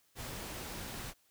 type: noise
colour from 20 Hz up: pink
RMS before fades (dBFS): -43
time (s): 0.15-1.14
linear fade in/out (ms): 50
effects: white hiss -71 dBFS RMS until 1.3 s